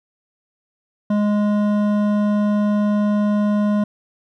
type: tone with hard clipping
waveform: sine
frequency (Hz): 207.7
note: G#3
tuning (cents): 0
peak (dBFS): -17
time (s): 1.1-3.84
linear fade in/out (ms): 5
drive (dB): 11
effects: none